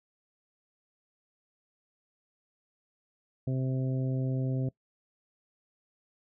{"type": "harmonic tone", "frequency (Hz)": 130.81, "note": "C3", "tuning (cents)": 0, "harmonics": [1, 2, 3, 4, 5], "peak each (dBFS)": [-28, -35, -42, -43, -46], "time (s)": [3.47, 4.69], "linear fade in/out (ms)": 5, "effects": ["noise-tail reverb RT60 0.1 s tail -22 dB re dry"]}